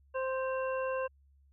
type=harmonic tone with a mistuned harmonic; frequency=523.3 Hz; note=C5; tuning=in tune; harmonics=1 / 2 / 3 / 5; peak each=-32 / -38 / -42 / -46 dBFS; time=0.14-1.08 s; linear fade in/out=20 ms; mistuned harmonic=5; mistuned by=+73 cents; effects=added 69 Hz sine -61 dBFS peak until 1.52 s